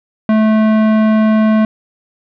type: tone with tanh clipping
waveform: sine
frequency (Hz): 217.5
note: A3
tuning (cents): -20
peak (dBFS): -10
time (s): 0.29-1.65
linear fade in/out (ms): 2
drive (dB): 17
effects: none